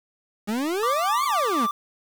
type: exponential two-way sweep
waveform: 40% pulse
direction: up then down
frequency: 198.6 to 1160 to 198.6 Hz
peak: -23 dBFS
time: 0.47-1.67 s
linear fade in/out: 20 ms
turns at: 1.25 s
type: tone with tremolo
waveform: triangle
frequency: 1174.7 Hz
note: D6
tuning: in tune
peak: -19 dBFS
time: 0.83-1.71 s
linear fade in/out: 2 ms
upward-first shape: sine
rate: 4.1 Hz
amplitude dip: 35%
effects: 7-bit